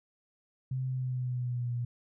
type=tone with pitch glide; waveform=sine; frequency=130 to 120.6 Hz; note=C3 to B2; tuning=-11 to -41 cents; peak=-30 dBFS; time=0.71-1.85 s; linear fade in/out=5 ms; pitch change=-130 cents; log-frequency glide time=0.86-1.73 s; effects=none